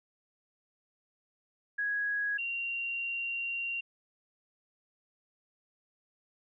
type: tone pair in turn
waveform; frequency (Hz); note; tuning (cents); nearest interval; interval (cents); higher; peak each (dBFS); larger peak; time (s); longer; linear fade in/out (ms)
sine; 1661.2 / 2761; G#6 / F7; 0 / -20; major sixth; 880; second; -29 / -32; first; 1.78-2.38 / 2.38-3.81; second; 10
effects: none